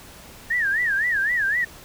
sine tone with vibrato, 1761 Hz, A6, 1 cent sharp, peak -19 dBFS, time 0.5-1.65 s, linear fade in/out 10 ms, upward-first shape sine, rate 3.9 Hz, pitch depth 200 cents each way, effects pink hiss -44 dBFS RMS until 1.84 s

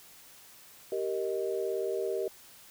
sine chord, Eb major, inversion first, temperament just, 388.9 / 466.7 / 622.3 Hz, G4 / Bb4 / Eb5, -14 / +2 / 0 cents, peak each -32 / -34 / -36 dBFS, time 0.92-2.28 s, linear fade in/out 2 ms, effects white hiss -54 dBFS RMS until 2.7 s

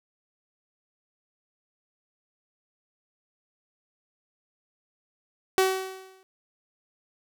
sawtooth tone with exponential decay, 378.7 Hz, F#4, 40 cents sharp, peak -13 dBFS, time 5.58-6.23 s, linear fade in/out 0 ms, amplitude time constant 140 ms, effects none

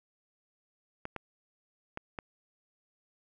clicks, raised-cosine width 0.5 ms, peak -22 dBFS, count 4, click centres 1.054 / 1.163 / 1.974 / 2.188 s, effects none

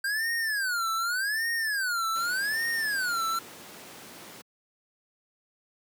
square tone with vibrato, 1568 Hz, G6, in tune, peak -27 dBFS, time 0.04-3.39 s, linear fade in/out 5 ms, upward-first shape sine, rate 0.85 Hz, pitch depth 290 cents each way
pink noise, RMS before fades -45 dBFS, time 2.15-4.42 s, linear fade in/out 10 ms
effects high-pass 200 Hz 12 dB/octave

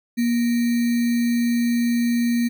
sine tone with sample-and-hold, 237.4 Hz, A#3, 32 cents sharp, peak -17 dBFS, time 0.17-2.49 s, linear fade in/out 20 ms, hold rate 2100 Hz, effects none

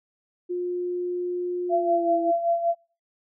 sine tone with pitch glide, 356 to 334.1 Hz, F4 to E4, +33 to +23 cents, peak -25 dBFS, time 0.49-2.32 s, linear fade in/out 20 ms, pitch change -110 cents, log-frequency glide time 1.74-2.14 s
sine tone with tremolo, 680 Hz, F5, 46 cents flat, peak -18 dBFS, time 1.69-2.75 s, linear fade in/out 50 ms, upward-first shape sine, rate 5.2 Hz, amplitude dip 65%
effects noise-tail reverb RT60 0.4 s tail -26 dB re dry

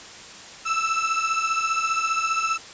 30% pulse beating tone pair, 1313 / 1328 Hz, E6 / E6, -7 / +12 cents, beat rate 15 Hz, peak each -22 dBFS, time 0.65-2.58 s, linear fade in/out 20 ms, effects white hiss -41 dBFS RMS until 2.73 s + resampled to 16000 Hz

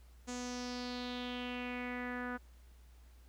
sawtooth tone with low-pass filter sweep, 246.9 Hz, B3, in tune, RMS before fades -41 dBFS, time 0.27-2.38 s, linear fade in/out 20 ms, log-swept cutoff 7100 to 1500 Hz, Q 4.2, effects added 60 Hz sine -56 dBFS peak until 3.28 s + pink hiss -69 dBFS RMS until 3.28 s

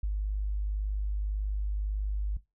sine tone, 50.9 Hz, G#1, 34 cents flat, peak -27 dBFS, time 0.03-2.37 s, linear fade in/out 5 ms, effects noise-tail reverb RT60 0.2 s tail -17 dB re dry

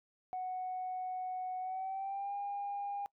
sine tone with pitch glide, 740 to 807 Hz, F#5 to G#5, 0 to -50 cents, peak -35 dBFS, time 0.33-3.06 s, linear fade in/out 0 ms, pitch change +150 cents, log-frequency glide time 1.6-2.34 s, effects noise-tail reverb RT60 0.1 s tail -24 dB re dry + tanh soft clip ceiling -32 dBFS

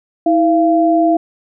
sine tone pair together, 323.3 / 685 Hz, E4 / F5, -34 / -34 cents, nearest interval octave + minor second, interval 1300 cents, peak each -12 dBFS, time 0.26-1.17 s, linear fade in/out 5 ms, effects none

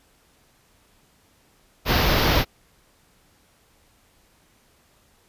pink band-stop noise, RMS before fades -19 dBFS, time 1.85-2.45 s, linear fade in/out 50 ms, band 5500 to 13000 Hz, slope 48 dB/octave, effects pink hiss -60 dBFS RMS until 5.28 s + resampled to 32000 Hz

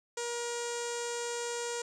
sawtooth tone with low-pass filter, 475.3 Hz, A#4, 34 cents sharp, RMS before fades -36 dBFS, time 0.17-1.82 s, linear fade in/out 5 ms, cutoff 7400 Hz, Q 4.8, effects none

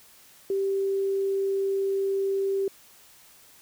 sine tone, 390.9 Hz, G4, 5 cents flat, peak -23 dBFS, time 0.5-2.68 s, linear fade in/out 2 ms, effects white hiss -54 dBFS RMS until 3.61 s

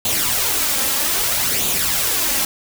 white noise with flanger, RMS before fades -19 dBFS, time 0.05-2.45 s, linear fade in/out 2 ms, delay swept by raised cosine 0.28 to 3.78 ms, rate 0.62 Hz, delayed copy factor +0.55, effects none

